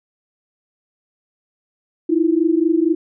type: tone pair together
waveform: sine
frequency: 316.1 / 340.4 Hz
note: D#4 / F4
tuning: +27 / -44 cents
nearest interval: minor second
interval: 129 cents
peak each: -16 dBFS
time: 2.09-2.95 s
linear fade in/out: 10 ms
effects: none